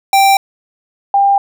square / sine tone pair in turn, 784 / 796.8 Hz, G5 / G5, 0 / +28 cents, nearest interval unison, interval 28 cents, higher second, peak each -7 dBFS, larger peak neither, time 0.13-0.37 / 1.14-1.38 s, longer neither, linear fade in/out 2 ms, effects none

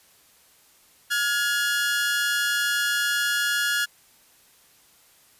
sawtooth tone pair together, 1423.4 / 1681 Hz, F6 / G#6, +33 / +20 cents, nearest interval minor third, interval 287 cents, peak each -21 dBFS, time 1.1-3.86 s, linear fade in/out 20 ms, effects white hiss -57 dBFS RMS until 5.39 s + resampled to 32000 Hz

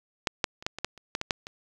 clicks, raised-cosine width 0.2 ms, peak -7 / -6 / -26 / -10 / -19 / -10 / -30 / -11 / -13 / -7 / -22 dBFS, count 11, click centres 0.272 / 0.442 / 0.625 / 0.665 / 0.786 / 0.846 / 0.977 / 1.151 / 1.214 / 1.308 / 1.469 s, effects 8-bit

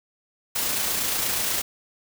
white noise with amplitude modulation, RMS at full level -24 dBFS, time 0.55-1.62 s, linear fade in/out 10 ms, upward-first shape sine, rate 28.3 Hz, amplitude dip 30%, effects none

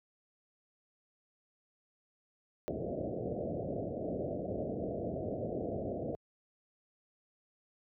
white low-pass noise, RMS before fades -37 dBFS, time 2.68-6.15 s, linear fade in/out 0 ms, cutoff 680 Hz, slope 96 dB/octave, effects high-pass 80 Hz 12 dB/octave

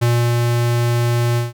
square tone with ADSR envelope, 119.2 Hz, A#2, 39 cents sharp, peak -13 dBFS, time 0.01-1.53 s, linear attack 17 ms, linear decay 300 ms, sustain -2 dB, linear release 160 ms, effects none

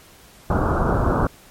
pink low-pass noise, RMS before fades -19 dBFS, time 0.5-1.27 s, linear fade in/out 2 ms, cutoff 1500 Hz, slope 96 dB/octave, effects pink hiss -48 dBFS RMS until 1.5 s + MP3 64 kbps

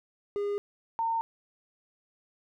triangle / sine tone pair in turn, 407.5 / 911.1 Hz, G#4 / A#5, -33 / -40 cents, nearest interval octave + major second, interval 1393 cents, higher second, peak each -26 dBFS, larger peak neither, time 0.36-0.58 / 0.99-1.21 s, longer neither, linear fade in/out 0 ms, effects none

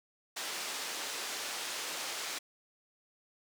white band-pass noise, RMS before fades -39 dBFS, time 0.36-2.39 s, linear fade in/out 10 ms, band 350 to 6400 Hz, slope 12 dB/octave, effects none

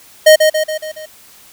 square tone with echo, 622 Hz, D#5, 1 cent flat, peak -3 dBFS, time 0.26-0.36 s, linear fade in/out 10 ms, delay 140 ms, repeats 5, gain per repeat -5 dB, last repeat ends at 1.06 s, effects white hiss -43 dBFS RMS until 1.52 s

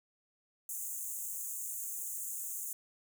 pink high-pass noise, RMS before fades -40 dBFS, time 0.69-2.73 s, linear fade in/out 2 ms, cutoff 6500 Hz, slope 96 dB/octave, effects none

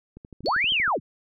click train, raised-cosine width 3 ms, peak -29 dBFS, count 10, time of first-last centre 0.17-0.879 s, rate 12.7 Hz
sine linear two-way sweep, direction up then down, 50.4 to 3258 to 50.4 Hz, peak -20 dBFS, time 0.43-1 s, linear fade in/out 50 ms, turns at 0.71 s
sine tone with exponential decay, 4435 Hz, C#8, in tune, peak -26 dBFS, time 0.46-0.65 s, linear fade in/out 0 ms, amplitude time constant 41 ms
effects none

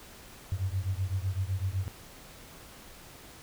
sine beating tone pair, 91.5 / 99.4 Hz, F#2 / G2, -19 / +25 cents, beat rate 7.9 Hz, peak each -31 / -32 dBFS, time 0.52-1.88 s, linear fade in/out 0 ms, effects pink hiss -50 dBFS RMS until 3.42 s

